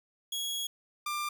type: tone pair in turn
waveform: sawtooth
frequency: 3328 / 1190 Hz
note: G#7 / D6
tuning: +3 / +22 cents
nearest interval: octave + tritone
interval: 1781 cents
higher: first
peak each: -29 / -28 dBFS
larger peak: second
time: 0.32-0.67 / 1.06-1.29 s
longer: first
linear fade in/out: 5 ms
effects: 10-bit